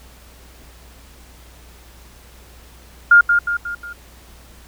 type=tone with echo; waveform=sine; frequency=1411 Hz; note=F6; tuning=17 cents sharp; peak=-5 dBFS; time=3.11-3.21 s; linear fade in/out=5 ms; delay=180 ms; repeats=4; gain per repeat=-6 dB; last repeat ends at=3.93 s; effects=added 60 Hz sine -44 dBFS peak until 4.67 s + pink hiss -47 dBFS RMS until 4.67 s